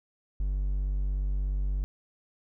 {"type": "tone", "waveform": "triangle", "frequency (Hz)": 48.4, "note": "G1", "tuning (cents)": -21, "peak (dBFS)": -24, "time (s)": [0.4, 1.84], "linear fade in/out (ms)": 0, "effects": []}